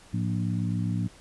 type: harmonic tone with a mistuned harmonic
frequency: 59 Hz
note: A#1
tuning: 22 cents sharp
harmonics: 2 / 3 / 4 / 5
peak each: -28 / -29 / -34 / -38 dBFS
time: 0.13-1.08 s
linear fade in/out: 10 ms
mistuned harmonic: 2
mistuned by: -130 cents
effects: pink hiss -53 dBFS RMS until 1.2 s + resampled to 24000 Hz